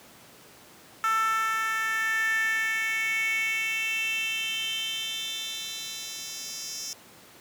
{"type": "tone with high-pass filter sweep", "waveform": "10% pulse", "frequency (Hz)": 443.9, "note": "A4", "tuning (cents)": 15, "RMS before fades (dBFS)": -29, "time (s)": [1.04, 6.93], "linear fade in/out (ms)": 0, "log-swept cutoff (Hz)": [1300, 5200], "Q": 6.1, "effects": ["pink hiss -51 dBFS RMS until 7.4 s", "high-pass 150 Hz 12 dB/octave"]}